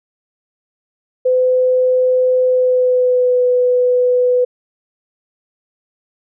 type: tone with pitch glide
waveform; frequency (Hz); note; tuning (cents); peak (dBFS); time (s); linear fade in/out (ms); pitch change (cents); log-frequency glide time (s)
sine; 508 to 497; B4 to B4; +49 to +11; -10; 1.25-4.45; 10; -38; 2.45-3.44
effects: none

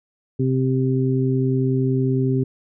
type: harmonic tone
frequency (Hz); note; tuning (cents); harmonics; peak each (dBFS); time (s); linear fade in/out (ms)
130.81; C3; 0; 1 / 2 / 3; -19 / -22 / -24; 0.39-2.44; 10
effects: none

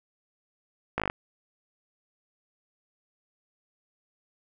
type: slowing click train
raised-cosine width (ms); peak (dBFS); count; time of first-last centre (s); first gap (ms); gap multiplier
0.5; -12; 7; 0.98-1.099; 18; 1.04
effects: none

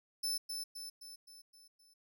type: tone with echo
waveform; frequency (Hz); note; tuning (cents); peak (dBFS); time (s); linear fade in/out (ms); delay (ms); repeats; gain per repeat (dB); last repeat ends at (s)
sawtooth; 5274; E8; 0; -31; 0.23-0.38; 10; 260; 6; -5; 1.94
effects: none

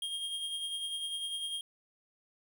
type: tone with tremolo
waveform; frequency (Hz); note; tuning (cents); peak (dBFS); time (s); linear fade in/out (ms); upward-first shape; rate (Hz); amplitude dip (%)
square; 3231; G#7; -48; -34; 0.02-1.61; 2; sine; 10; 40
effects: none

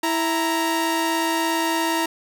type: tone pair together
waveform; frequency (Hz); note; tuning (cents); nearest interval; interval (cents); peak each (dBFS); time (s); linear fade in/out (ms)
sawtooth; 329.6 / 931.7; E4 / A#5; 0 / -1; octave + tritone; 1799; -19; 0.03-2.06; 5
effects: none

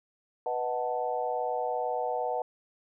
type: chord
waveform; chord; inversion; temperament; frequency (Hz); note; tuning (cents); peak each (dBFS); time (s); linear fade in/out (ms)
sine; B dominant seventh; none; equal; 493.9 / 622.3 / 740 / 880; B4 / D#5 / F#5 / A5; 0 / 0 / 0 / 0; -33 / -35 / -32 / -35; 0.46-2.42; 2
effects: none

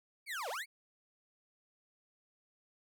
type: linear two-way sweep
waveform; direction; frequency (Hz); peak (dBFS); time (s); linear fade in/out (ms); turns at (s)
35% pulse; down then up; 2354 to 445.4 to 2354; -36; 0.26-0.66; 50; 0.49
effects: none

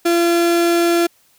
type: tone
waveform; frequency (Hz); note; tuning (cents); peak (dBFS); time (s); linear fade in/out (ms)
35% pulse; 341.6; F4; -38; -11; 0.05-1.07; 10
effects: white hiss -56 dBFS RMS until 1.38 s

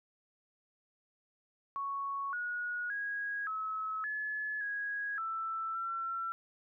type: tone with pitch steps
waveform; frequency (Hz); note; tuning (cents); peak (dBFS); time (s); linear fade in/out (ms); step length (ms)
sine; 1110 / 1452 / 1650 / 1291 / 1712 / 1655 / 1327 / 1351; C#6 / F#6 / G#6 / E6 / A6 / G#6 / E6 / E6; +2 / -33 / -12 / -37 / -48 / -6 / +11 / +42; -34; 1.76-6.32; 0; 570
effects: none

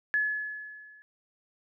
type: tone with level ramp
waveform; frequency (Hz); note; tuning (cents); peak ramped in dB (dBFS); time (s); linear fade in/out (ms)
sine; 1707; G#6; +47; -22 to -52; 0.14-1.02; 0
effects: none

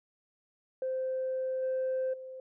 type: tone with level steps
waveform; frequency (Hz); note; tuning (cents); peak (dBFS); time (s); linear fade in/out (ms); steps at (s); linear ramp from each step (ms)
sine; 520; C5; -11; -29 / -27 / -41; 0.82-2.4; 2; 1.62 / 2.13; 10
effects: tanh soft clip ceiling -26 dBFS

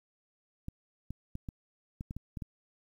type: clicks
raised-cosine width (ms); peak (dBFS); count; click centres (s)
5; -26; 9; 0.684 / 1.106 / 1.354 / 1.488 / 2.009 / 2.109 / 2.166 / 2.372 / 2.422
effects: 10-bit

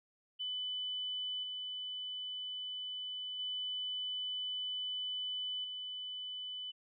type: tone with level steps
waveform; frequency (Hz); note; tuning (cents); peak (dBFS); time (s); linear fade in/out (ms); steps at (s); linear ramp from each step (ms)
sine; 3000; F#7; +23; -36 / -39 / -36 / -40; 0.39-6.72; 20; 1.43 / 3.39 / 5.64; 5
effects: none

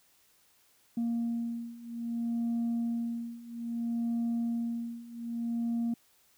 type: beating tone pair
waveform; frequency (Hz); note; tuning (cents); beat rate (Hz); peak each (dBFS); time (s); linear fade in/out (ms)
sine; 233.1 / 233.71; A#3 / A#3; 0 / +5; 0.61; -33 / -31; 0.97-5.94; 5
effects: tanh soft clip ceiling -26 dBFS + white hiss -66 dBFS RMS until 6.37 s

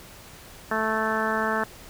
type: harmonic tone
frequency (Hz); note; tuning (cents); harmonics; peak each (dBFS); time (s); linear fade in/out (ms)
219.5; A3; -4; 1 / 2 / 3 / 4 / 5 / 6 / 7 / 8; -31 / -31 / -31 / -31 / -31 / -31 / -31 / -31; 0.71-1.64; 5
effects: pink hiss -46 dBFS RMS until 1.89 s

